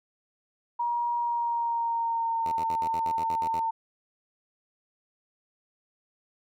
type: tone with pitch glide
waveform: sine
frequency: 951 to 904.9 Hz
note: A#5 to A5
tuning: +34 to +48 cents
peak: -25 dBFS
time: 0.79-3.71 s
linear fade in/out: 10 ms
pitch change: -86 cents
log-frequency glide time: 1.16-2.64 s
type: tone bursts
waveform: 5% pulse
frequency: 82.41 Hz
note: E2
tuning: in tune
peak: -27 dBFS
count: 10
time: 2.45-3.6 s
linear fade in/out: 10 ms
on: 70 ms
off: 50 ms
effects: none